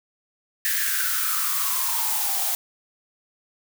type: noise with high-pass filter sweep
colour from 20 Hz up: blue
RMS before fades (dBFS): -24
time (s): 0.65-2.55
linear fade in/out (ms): 0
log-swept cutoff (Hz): 1800 to 700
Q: 9.3
effects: none